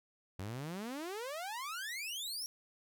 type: exponential sweep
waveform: sawtooth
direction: up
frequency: 90 to 5700 Hz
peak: -36 dBFS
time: 0.39-2.46 s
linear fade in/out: 0 ms
effects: none